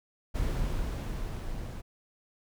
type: noise with level ramp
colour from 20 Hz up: brown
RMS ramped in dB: -29 to -38 dBFS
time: 0.34-1.82 s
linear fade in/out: 20 ms
effects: none